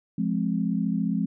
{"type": "chord", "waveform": "sine", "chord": "F minor", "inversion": "none", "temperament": "just", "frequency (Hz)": [174.61, 209.5, 261.9], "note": ["F3", "Ab3", "C4"], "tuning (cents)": [0, 15, 2], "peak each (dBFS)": [-27, -26, -29], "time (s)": [0.18, 1.26], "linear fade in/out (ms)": 5, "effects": []}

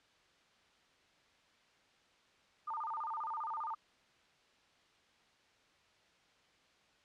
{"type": "tone with vibrato", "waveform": "sine", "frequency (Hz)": 1044, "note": "C6", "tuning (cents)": -4, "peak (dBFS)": -37, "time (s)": [2.67, 3.75], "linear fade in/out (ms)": 10, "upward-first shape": "square", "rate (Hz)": 15, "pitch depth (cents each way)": 260, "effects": ["white hiss -68 dBFS RMS until 7.04 s", "low-pass 4000 Hz 12 dB/octave"]}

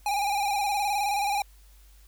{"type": "tone with vibrato", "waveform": "square", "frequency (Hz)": 810, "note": "G#5", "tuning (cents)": -43, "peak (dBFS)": -25, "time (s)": [0.06, 1.42], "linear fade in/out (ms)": 2, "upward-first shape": "square", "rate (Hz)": 19, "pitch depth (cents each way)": 45, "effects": ["added 50 Hz sine -51 dBFS peak until 2.07 s", "white hiss -61 dBFS RMS until 2.07 s"]}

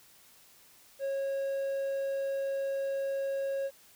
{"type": "tone", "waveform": "triangle", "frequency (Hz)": 547, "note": "C#5", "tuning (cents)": -23, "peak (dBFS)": -28, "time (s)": [0.99, 3.71], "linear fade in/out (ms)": 50, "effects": ["white hiss -59 dBFS RMS until 3.95 s"]}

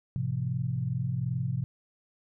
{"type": "tone cluster", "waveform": "sine", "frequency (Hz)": [105.7, 128.1, 169.7], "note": ["G#2", "C3", "F3"], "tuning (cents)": [31, -36, -49], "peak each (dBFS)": [-35, -29, -35], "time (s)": [0.16, 1.64], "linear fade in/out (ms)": 0, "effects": []}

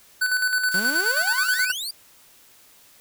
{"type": "tone with tremolo", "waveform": "square", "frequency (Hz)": 1500, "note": "F#6", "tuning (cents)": 23, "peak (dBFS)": -19, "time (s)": [0.21, 1.72], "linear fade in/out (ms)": 10, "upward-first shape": "square", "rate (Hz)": 9.4, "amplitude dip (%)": 50}
{"type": "noise", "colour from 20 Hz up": "blue", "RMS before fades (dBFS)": -35, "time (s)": [0.71, 1.66], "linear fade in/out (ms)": 10}
{"type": "exponential sweep", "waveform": "sawtooth", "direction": "up", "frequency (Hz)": [174.3, 4878], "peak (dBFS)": -25, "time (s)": [0.74, 1.91], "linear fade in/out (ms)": 5}
{"effects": ["white hiss -53 dBFS RMS until 3 s"]}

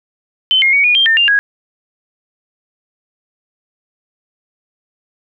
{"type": "tone with pitch steps", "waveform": "sine", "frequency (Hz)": [3063, 2138, 2246, 2448, 3181, 1802, 2796, 1650], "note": ["G7", "C7", "C#7", "D#7", "G7", "A6", "F7", "G#6"], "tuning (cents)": [-41, 37, 22, -29, 25, 41, 1, -12], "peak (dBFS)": -8, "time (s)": [0.51, 1.39], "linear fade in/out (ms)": 0, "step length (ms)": 110, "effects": []}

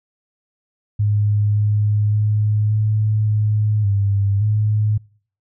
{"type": "tone with pitch steps", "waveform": "sine", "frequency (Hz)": [104.1, 104.8, 105.9, 107.2, 106.3, 99.9, 106.4], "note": ["G#2", "G#2", "G#2", "A2", "G#2", "G2", "G#2"], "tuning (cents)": [5, 16, 34, -45, 41, 33, 42], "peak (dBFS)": -14, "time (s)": [0.99, 4.98], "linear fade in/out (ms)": 10, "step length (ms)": 570, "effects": ["noise-tail reverb RT60 0.5 s tail -25 dB re dry"]}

